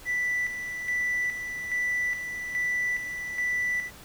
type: tone with tremolo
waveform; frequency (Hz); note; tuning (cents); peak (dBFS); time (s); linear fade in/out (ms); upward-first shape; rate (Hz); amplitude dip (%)
triangle; 1975.5; B6; 0; -22; 0.05-3.91; 50; square; 1.2; 60
effects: tanh soft clip ceiling -20 dBFS + pink hiss -48 dBFS RMS until 4.04 s